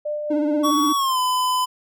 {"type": "tone with tremolo", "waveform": "sine", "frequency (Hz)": 597, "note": "D5", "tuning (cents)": 28, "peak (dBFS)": -22, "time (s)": [0.05, 0.71], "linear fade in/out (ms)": 10, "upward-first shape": "sine", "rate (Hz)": 4.4, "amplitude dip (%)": 30}
{"type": "tone with vibrato", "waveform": "triangle", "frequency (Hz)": 298.5, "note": "D4", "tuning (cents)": 28, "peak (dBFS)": -17, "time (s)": [0.3, 0.93], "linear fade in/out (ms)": 10, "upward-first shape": "sine", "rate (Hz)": 17, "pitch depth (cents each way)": 61}
{"type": "tone with pitch glide", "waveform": "square", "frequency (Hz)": [1126, 1009], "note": ["C#6", "B5"], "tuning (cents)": [27, 37], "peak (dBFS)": -19, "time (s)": [0.63, 1.66], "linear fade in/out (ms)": 20, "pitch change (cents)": -190, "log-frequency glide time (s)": [0.95, 1.19]}
{"effects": []}